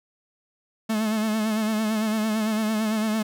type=tone with vibrato; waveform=45% pulse; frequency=217.2 Hz; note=A3; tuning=22 cents flat; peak=-22 dBFS; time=0.89-3.23 s; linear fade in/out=10 ms; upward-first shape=sine; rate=8.9 Hz; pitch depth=47 cents each way; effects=none